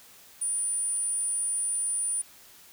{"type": "tone", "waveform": "sine", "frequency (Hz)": 9397, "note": "D9", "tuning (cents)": 0, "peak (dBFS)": -26, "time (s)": [0.41, 2.22], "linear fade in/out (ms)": 10, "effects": ["white hiss -53 dBFS RMS until 2.72 s"]}